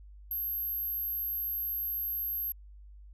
sine tone, 12544 Hz, G9, in tune, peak -31 dBFS, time 0.31-2.52 s, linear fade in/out 2 ms, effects added 50 Hz sine -48 dBFS peak until 3.13 s

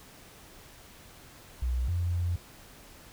sine tone pair in turn, 62 / 87.45 Hz, B1 / F2, +7 / +3 cents, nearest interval tritone, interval 596 cents, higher second, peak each -26 dBFS, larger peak neither, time 1.62-1.88 / 1.88-2.36 s, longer second, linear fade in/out 5 ms, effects pink hiss -52 dBFS RMS until 3.12 s

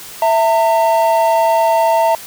triangle tone pair together, 659.6 / 909 Hz, E5 / A#5, +1 / -44 cents, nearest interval tritone, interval 555 cents, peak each -11 dBFS, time 0.22-2.15 s, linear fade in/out 2 ms, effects white hiss -33 dBFS RMS until 2.26 s

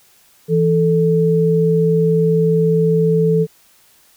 sine tone pair together, 164.81 / 440 Hz, E3 / A4, 0 / 0 cents, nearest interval octave + perfect fourth, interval 1700 cents, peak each -14 dBFS, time 0.48-3.47 s, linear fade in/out 50 ms, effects white hiss -52 dBFS RMS until 4.16 s

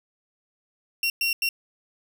30% pulse tone bursts at uneven times, 2741 Hz, F7, 33 cents flat, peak -19 dBFS, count 3, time 1.03-1.1 / 1.21-1.33 / 1.42-1.49 s, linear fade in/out 2 ms, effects none

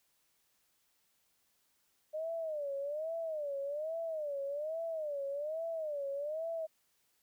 sine tone with vibrato, 606 Hz, D#5, 46 cents flat, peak -35 dBFS, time 2.13-6.67 s, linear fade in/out 20 ms, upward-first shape sine, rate 1.2 Hz, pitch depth 160 cents each way, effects white hiss -75 dBFS RMS until 7.22 s

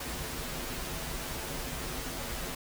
pink noise with comb filter, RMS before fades -37 dBFS, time 0-2.55 s, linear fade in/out 5 ms, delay 9.9 ms, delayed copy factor -0.75, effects none

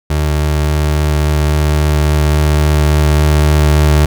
30% pulse tone with level ramp, 75.3 Hz, D2, 44 cents sharp, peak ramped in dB -9 to -4 dBFS, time 0.1-4.06 s, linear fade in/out 5 ms, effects none

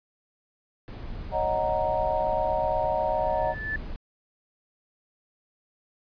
brown noise, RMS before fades -36 dBFS, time 0.88-3.96 s, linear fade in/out 0 ms
sine chord, D# minor seventh, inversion third, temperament equal, 554.4 / 622.3 / 740 / 932.3 Hz, C#5 / D#5 / F#5 / A#5, 0 / 0 / 0 / 0 cents, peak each -31 / -27 / -29 / -29 dBFS, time 1.31-3.55 s, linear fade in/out 50 ms
sine tone with exponential growth, 1746 Hz, A6, 14 cents flat, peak -25 dBFS, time 3.07-3.76 s, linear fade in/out 2 ms, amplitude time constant 150 ms
effects resampled to 11025 Hz

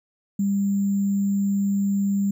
sine tone with sample-and-hold, 199 Hz, G3, 26 cents sharp, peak -19 dBFS, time 0.39-2.31 s, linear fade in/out 5 ms, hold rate 7350 Hz, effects none

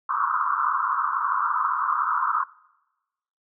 pink band-pass noise, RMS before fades -24 dBFS, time 0.09-2.44 s, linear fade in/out 5 ms, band 1000 to 1400 Hz, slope 96 dB/octave, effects noise-tail reverb RT60 1.0 s tail -23 dB re dry

